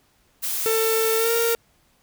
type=noise; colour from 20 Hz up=blue; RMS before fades=-26 dBFS; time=0.42-1.55 s; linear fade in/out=20 ms
type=tone with pitch glide; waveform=45% pulse; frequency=446.7 to 463.3 Hz; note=A4 to A#4; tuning=+26 to -11 cents; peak=-20 dBFS; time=0.66-1.55 s; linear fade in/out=0 ms; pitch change=+63 cents; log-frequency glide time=1.17-1.31 s
effects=pink hiss -62 dBFS RMS until 2.02 s